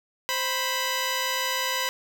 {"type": "tone pair together", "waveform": "10% pulse", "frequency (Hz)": [523, 986], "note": ["C5", "B5"], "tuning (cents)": [-1, -3], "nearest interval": "major seventh", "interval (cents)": 1098, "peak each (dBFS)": [-21, -18], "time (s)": [0.29, 1.89], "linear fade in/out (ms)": 0, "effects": []}